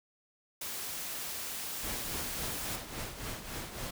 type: noise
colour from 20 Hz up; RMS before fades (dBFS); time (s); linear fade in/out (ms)
white; -39; 0.61-2.76; 5
type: noise with tremolo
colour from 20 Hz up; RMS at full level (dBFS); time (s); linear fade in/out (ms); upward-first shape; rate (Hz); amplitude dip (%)
pink; -38; 1.83-3.91; 10; triangle; 3.6; 65
effects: none